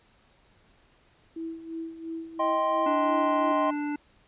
sine tone with tremolo, 327.4 Hz, E4, 12 cents flat, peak -31 dBFS, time 1.36-3.52 s, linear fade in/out 5 ms, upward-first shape sine, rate 2.9 Hz, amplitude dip 70%
triangle chord, C minor, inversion first, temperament just, 627.9 / 784.9 / 1046.5 Hz, Eb5 / G5 / C6, +16 / +2 / 0 cents, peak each -25 / -30 / -24 dBFS, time 2.39-3.71 s, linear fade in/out 10 ms
harmonic tone, 293.7 Hz, D4, in tune, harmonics 1 / 3 / 5 / 7 / 9, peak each -28 / -38 / -42 / -45 / -47 dBFS, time 2.86-3.96 s, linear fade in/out 5 ms
effects pink hiss -62 dBFS RMS until 4.27 s + resampled to 8000 Hz

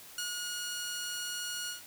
10% pulse tone with ADSR envelope, 1442 Hz, F#6, 45 cents flat, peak -25 dBFS, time 0.18-1.82 s, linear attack 3 ms, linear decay 140 ms, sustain -2 dB, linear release 130 ms, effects white hiss -51 dBFS RMS until 1.86 s

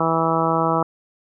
harmonic tone, 163.6 Hz, E3, 13 cents flat, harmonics 1 / 2 / 3 / 4 / 5 / 6 / 7 / 8, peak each -25 / -25 / -25 / -25 / -25 / -25 / -25 / -25 dBFS, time 0-0.83 s, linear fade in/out 5 ms, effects none

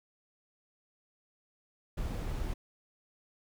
brown noise, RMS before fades -35 dBFS, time 1.97-2.54 s, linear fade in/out 10 ms, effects none

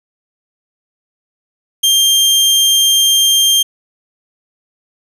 sawtooth tone, 3184 Hz, G7, 26 cents sharp, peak -5 dBFS, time 1.83-3.63 s, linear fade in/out 10 ms, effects resampled to 32000 Hz + 7-bit

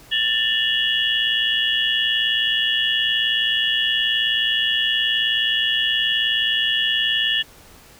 sine tone cluster, 1775 / 2828 / 2947 / 3336 Hz, A6 / F7 / F#7 / G#7, +15 / +21 / -8 / +7 cents, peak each -23 dBFS, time 0.11-7.43 s, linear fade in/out 20 ms, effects pink hiss -47 dBFS RMS until 7.99 s

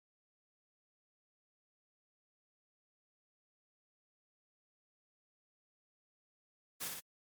white noise with echo, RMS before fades -40 dBFS, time 6.8-6.89 s, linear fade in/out 20 ms, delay 59 ms, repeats 2, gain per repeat -3 dB, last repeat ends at 7.008 s, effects MP3 96 kbps

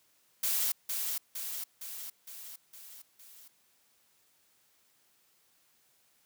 blue noise with echo, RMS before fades -30 dBFS, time 0.43-0.72 s, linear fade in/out 5 ms, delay 460 ms, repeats 6, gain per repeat -4 dB, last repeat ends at 3.48 s, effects white hiss -69 dBFS RMS until 6.25 s + high-pass 80 Hz 12 dB/octave

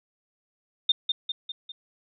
sine tone with echo, 3628 Hz, A#7, 48 cents flat, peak -16 dBFS, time 0.89-0.92 s, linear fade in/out 5 ms, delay 200 ms, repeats 4, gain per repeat -5 dB, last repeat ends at 1.72 s, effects none

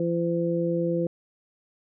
harmonic tone, 170 Hz, F3, 46 cents flat, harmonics 1 / 2 / 3, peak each -27 / -27 / -27 dBFS, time 0-1.07 s, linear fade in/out 2 ms, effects none

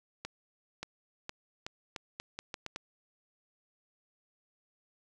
accelerating click train, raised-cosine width 0.2 ms, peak -21 dBFS, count 10, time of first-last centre 0.25-2.761 s, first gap 580 ms, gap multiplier 0.8, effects none

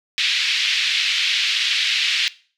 white band-pass noise, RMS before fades -20 dBFS, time 0.18-2.28 s, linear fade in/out 0 ms, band 2200 to 3900 Hz, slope 24 dB/octave, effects noise-tail reverb RT60 0.4 s tail -19 dB re dry

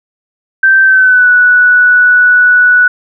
sine tone with pitch glide, 1558 to 1476.5 Hz, G6 to F#6, -11 to -4 cents, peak -3 dBFS, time 0.63-2.88 s, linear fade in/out 5 ms, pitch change -93 cents, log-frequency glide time 0.83-1.29 s, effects none

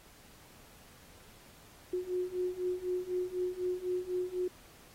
sine beating tone pair, 360.6 / 364.6 Hz, F#4 / F#4, -45 / -25 cents, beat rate 4 Hz, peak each -36 / -34 dBFS, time 1.93-4.48 s, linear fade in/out 5 ms, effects pink hiss -58 dBFS RMS until 4.94 s + AAC 48 kbps

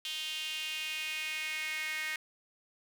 sawtooth tone with high-pass filter sweep, 311.1 Hz, D#4, in tune, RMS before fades -37 dBFS, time 0.05-2.16 s, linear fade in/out 2 ms, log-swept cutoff 3100 to 2000 Hz, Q 4.6, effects none

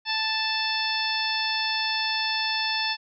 harmonic tone, 880 Hz, A5, in tune, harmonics 1 / 2 / 3 / 4 / 5 / 6, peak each -31 / -31 / -31 / -31 / -31 / -31 dBFS, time 0.05-2.97 s, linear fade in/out 50 ms, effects none

